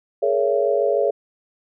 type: chord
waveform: sine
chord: A# half-diminished seventh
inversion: third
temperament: just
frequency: 419.5 / 466.2 / 559.4 / 671.3 Hz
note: G#4 / A#4 / C#5 / E5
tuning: +17 / 0 / +16 / +31 cents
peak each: -21 / -24 / -20 / -24 dBFS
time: 0.22-1.11 s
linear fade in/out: 10 ms
effects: none